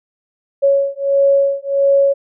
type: beating tone pair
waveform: sine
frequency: 554.4 / 555.9 Hz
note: C#5 / C#5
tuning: 0 / +5 cents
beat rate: 1.5 Hz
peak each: -14 dBFS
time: 0.62-2.14 s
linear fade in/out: 20 ms
effects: none